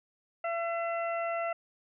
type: harmonic tone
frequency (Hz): 675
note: E5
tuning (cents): +41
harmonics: 1 / 2 / 3 / 4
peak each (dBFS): -31 / -37 / -41 / -43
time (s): 0.44-1.53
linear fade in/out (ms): 5
effects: none